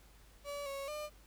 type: tone with pitch steps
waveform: 35% pulse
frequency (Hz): 573 / 552 / 601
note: D5 / C#5 / D5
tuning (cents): -43 / -7 / +40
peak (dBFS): -38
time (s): 0.44-1.1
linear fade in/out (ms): 50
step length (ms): 220
effects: added 50 Hz sine -60 dBFS peak until 1.26 s + pink hiss -64 dBFS RMS until 1.26 s